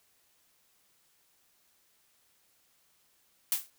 blue noise with exponential decay, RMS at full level -24 dBFS, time 3.52-3.7 s, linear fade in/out 1 ms, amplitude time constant 37 ms, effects white hiss -69 dBFS RMS until 3.78 s

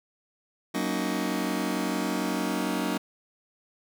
sawtooth chord, D# minor seventh, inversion first, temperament just, 186.68 / 233.3 / 280 / 311.1 Hz, F#3 / A#3 / C#4 / D#4, +16 / +2 / +18 / 0 cents, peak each -28 dBFS, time 0.74-2.98 s, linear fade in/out 10 ms, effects none

